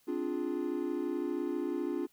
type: chord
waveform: triangle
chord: D half-diminished seventh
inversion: third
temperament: equal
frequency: 261.6 / 293.7 / 349.2 / 415.3 Hz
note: C4 / D4 / F4 / Ab4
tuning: 0 / 0 / 0 / 0 cents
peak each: -37 / -34 / -33 / -39 dBFS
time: 0.07-2.07 s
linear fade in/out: 20 ms
effects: white hiss -68 dBFS RMS until 2.12 s